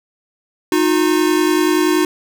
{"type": "tone pair together", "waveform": "square", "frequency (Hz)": [309.7, 360.1], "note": ["D#4", "F#4"], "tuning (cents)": [-8, -47], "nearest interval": "minor third", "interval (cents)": 261, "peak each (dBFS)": -16, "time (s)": [0.72, 2.05], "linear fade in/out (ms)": 2, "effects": []}